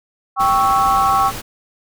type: chord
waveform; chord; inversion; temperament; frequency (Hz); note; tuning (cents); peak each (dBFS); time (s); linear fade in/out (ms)
sine; C# diminished; second; equal; 784 / 1108.7 / 1318.5; G5 / C#6 / E6; 0 / 0 / 0; -16 / -15 / -19; 0.36-1.32; 50
type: noise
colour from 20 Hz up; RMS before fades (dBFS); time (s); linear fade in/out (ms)
pink; -28; 0.39-1.42; 20
effects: none